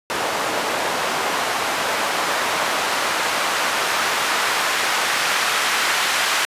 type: noise with band-pass filter sweep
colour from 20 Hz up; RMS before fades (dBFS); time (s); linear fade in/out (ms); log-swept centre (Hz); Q
white; -21; 0.1-6.45; 0; 670 to 1500; 0.84
effects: resampled to 32000 Hz